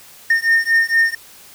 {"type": "beating tone pair", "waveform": "triangle", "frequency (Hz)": [1824, 1828.3], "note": ["A#6", "A#6"], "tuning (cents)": [-38, -34], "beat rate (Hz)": 4.3, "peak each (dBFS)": -14, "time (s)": [0.3, 1.15], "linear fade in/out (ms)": 5, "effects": ["white hiss -43 dBFS RMS until 1.54 s"]}